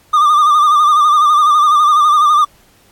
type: tone with vibrato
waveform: triangle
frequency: 1200 Hz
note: D6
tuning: 37 cents sharp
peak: -5 dBFS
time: 0.13-2.45 s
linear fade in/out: 10 ms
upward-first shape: sine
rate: 12 Hz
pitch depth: 59 cents each way
effects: pink hiss -50 dBFS RMS until 2.91 s + AAC 64 kbps